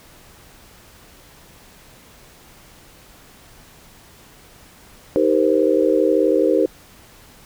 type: chord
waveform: sine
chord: C minor seventh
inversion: first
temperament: just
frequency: 314 / 392.4 / 470.9 / 523.3 Hz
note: Eb4 / G4 / Bb4 / C5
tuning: +16 / +2 / +18 / 0 cents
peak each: -19 dBFS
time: 5.16-6.66 s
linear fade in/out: 0 ms
effects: pink hiss -47 dBFS RMS until 7.45 s